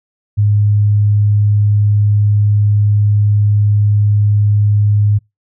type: tone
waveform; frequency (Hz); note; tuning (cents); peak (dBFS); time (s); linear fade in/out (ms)
sine; 103.8; G#2; 0; -8; 0.37-5.19; 20
effects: noise-tail reverb RT60 0.2 s tail -26 dB re dry